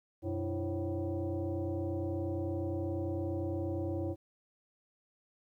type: tone with frequency modulation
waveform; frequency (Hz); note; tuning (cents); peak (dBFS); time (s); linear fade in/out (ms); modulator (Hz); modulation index
sine; 122.7; B2; -11; -32; 0.22-4.16; 50; 214; 2
effects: 12-bit